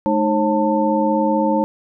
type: tone cluster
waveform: sine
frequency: 213.3 / 308.8 / 540 / 892 Hz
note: G#3 / D#4 / C#5 / A5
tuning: +46 / -13 / -45 / +23 cents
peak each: -20 dBFS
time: 0.06-1.64 s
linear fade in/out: 0 ms
effects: none